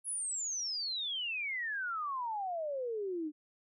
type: exponential sweep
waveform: sine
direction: down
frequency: 10780 to 293.7 Hz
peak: -34 dBFS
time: 0.04-3.32 s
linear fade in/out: 50 ms
effects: none